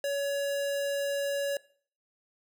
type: tone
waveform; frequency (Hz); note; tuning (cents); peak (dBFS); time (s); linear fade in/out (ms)
square; 563; C#5; +27; -29; 0.04-1.57; 2
effects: noise-tail reverb RT60 0.5 s tail -21 dB re dry